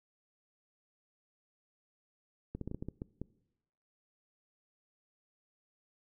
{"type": "clicks", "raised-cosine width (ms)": 3, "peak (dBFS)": -26, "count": 9, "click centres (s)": [2.55, 2.613, 2.676, 2.714, 2.746, 2.825, 2.886, 3.019, 3.216], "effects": ["noise-tail reverb RT60 0.9 s tail -22 dB re dry"]}